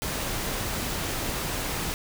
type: noise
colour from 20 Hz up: pink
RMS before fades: -30 dBFS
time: 0.02-1.94 s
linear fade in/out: 0 ms
effects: none